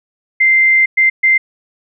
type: tone bursts at uneven times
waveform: sine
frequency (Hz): 2086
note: C7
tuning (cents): -6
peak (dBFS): -7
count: 3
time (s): 0.4-0.86 / 0.97-1.1 / 1.23-1.38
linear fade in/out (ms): 10
effects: none